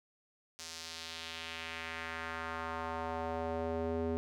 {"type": "tone with band-pass filter sweep", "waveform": "square", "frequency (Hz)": 82, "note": "E2", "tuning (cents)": -9, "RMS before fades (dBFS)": -39, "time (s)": [0.59, 4.17], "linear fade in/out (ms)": 0, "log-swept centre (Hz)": [5900, 370], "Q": 1.6, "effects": []}